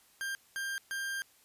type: tone bursts at uneven times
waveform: 40% pulse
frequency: 1592 Hz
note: G6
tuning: 26 cents sharp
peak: -33 dBFS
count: 3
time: 0.21-0.35 / 0.56-0.78 / 0.91-1.22 s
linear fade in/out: 0 ms
effects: white hiss -64 dBFS RMS until 1.44 s + resampled to 32000 Hz